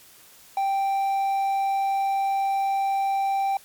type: tone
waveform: triangle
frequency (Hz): 784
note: G5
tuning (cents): 0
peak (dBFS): -19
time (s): 0.57-3.57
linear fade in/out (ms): 2
effects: white hiss -51 dBFS RMS until 3.64 s + MP3 96 kbps